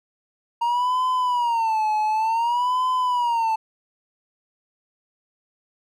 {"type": "tone with vibrato", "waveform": "triangle", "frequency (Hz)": 932.3, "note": "A#5", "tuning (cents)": 0, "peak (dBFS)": -17, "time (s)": [0.61, 3.56], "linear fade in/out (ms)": 10, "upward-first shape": "sine", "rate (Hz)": 0.55, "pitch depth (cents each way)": 150, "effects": []}